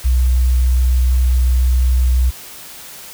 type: tone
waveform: sine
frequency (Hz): 62.7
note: B1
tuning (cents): +27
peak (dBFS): -10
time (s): 0.04-2.31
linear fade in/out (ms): 20
effects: white hiss -35 dBFS RMS until 3.13 s